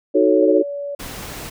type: chord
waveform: sine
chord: D# half-diminished seventh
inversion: none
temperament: equal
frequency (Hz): 311.1 / 370 / 440 / 554.4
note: D#4 / F#4 / A4 / C#5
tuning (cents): 0 / 0 / 0 / 0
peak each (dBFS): -17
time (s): 0.14-0.63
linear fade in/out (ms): 20
type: tone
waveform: sine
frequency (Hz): 570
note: C#5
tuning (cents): +48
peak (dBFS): -24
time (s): 0.42-0.95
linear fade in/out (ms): 5
type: noise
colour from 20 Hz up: pink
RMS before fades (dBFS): -32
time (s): 0.99-1.5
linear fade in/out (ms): 10
effects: none

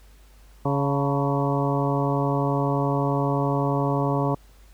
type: harmonic tone with a mistuned harmonic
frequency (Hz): 140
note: C#3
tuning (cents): +18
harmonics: 1 / 2 / 3 / 4 / 5 / 6 / 7 / 8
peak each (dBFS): -24 / -27 / -29 / -30 / -31 / -32 / -32 / -33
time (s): 0.65-4.35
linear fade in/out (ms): 5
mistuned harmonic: 6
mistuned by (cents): +97
effects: added 50 Hz sine -48 dBFS peak until 4.73 s + pink hiss -58 dBFS RMS until 4.73 s

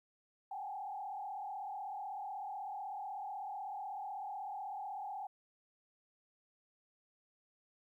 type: tone with frequency modulation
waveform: sine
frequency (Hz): 799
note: G5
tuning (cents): +33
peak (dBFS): -40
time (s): 0.51-5.27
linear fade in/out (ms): 5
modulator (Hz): 36.1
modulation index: 1.5
effects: 13-bit

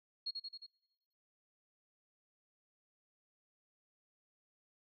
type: tone with echo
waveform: sine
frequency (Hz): 4301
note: C8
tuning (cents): +47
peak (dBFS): -36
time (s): 0.26-0.31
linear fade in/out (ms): 10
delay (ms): 89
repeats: 4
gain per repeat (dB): -3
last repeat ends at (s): 0.666
effects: noise-tail reverb RT60 1.0 s tail -24 dB re dry

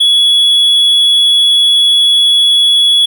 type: tone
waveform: triangle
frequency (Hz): 3377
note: G#7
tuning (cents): +28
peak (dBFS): -4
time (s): 0-3.06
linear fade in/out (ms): 10
effects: none

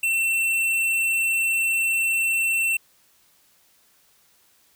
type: tone with hard clipping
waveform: sine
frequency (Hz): 2695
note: E7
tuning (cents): +38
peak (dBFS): -21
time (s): 0.03-2.77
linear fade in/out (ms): 5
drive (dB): 12
effects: white hiss -60 dBFS RMS until 4.75 s

